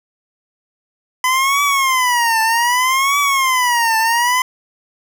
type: tone with vibrato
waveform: 25% pulse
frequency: 1008 Hz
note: B5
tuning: 35 cents sharp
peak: -9 dBFS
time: 1.24-4.42 s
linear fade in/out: 2 ms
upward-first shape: triangle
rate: 0.64 Hz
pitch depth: 230 cents each way
effects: none